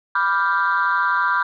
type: chord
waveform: sine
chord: G dominant seventh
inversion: first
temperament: equal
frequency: 987.8 / 1174.7 / 1396.9 / 1568 Hz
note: B5 / D6 / F6 / G6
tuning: 0 / 0 / 0 / 0 cents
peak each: -21 dBFS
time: 0.15-1.43 s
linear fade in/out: 5 ms
effects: tanh soft clip ceiling -10 dBFS